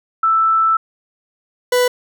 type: tone pair in turn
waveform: sine / 40% pulse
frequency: 1322 / 495.2 Hz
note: E6 / B4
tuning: +5 / +5 cents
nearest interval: octave + perfect fourth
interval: 1700 cents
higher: first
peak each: -11 dBFS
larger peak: neither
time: 0.23-0.77 / 1.72-1.88 s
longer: first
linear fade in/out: 5 ms
effects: none